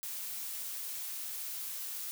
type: noise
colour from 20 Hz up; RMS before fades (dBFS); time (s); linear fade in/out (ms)
blue; -40; 0.03-2.11; 0
effects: none